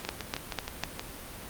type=two click trains; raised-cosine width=0.2 ms; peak=-16 / -11 dBFS; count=7 / 4; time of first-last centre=0.05-0.995 / 0.09-0.836 s; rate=6.35 / 4.02 Hz; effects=pink hiss -43 dBFS RMS until 1.49 s + Opus 48 kbps